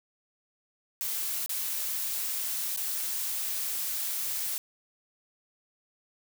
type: noise with dropouts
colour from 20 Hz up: blue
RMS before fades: -32 dBFS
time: 1.01-4.58 s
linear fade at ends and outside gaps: 0 ms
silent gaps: 1.461-1.494 / 2.763-2.773 s
effects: none